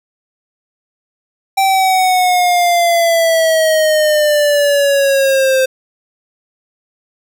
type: exponential sweep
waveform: square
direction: down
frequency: 780 to 521 Hz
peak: -10 dBFS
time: 1.57-5.66 s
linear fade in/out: 10 ms
effects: none